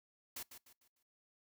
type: noise with echo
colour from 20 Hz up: white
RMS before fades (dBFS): -45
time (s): 0.36-0.43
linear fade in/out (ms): 5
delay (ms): 150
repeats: 4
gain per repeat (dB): -9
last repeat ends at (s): 1.03
effects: noise-tail reverb RT60 0.2 s tail -23 dB re dry